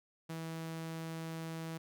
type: tone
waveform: sawtooth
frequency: 162.8 Hz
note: E3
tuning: 21 cents flat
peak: -36 dBFS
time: 0.29-1.78 s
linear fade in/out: 10 ms
effects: none